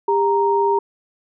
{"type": "tone pair together", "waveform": "sine", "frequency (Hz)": [400, 932.3], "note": ["G4", "A#5"], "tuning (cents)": [35, 0], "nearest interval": "octave + minor third", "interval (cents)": 1465, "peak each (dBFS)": -17, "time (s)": [0.08, 0.79], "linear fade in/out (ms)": 5, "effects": []}